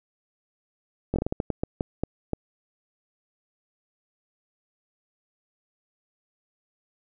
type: slowing click train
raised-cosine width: 2 ms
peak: -12 dBFS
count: 12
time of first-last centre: 1.14-2.333 s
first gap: 20 ms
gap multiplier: 1.31
effects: none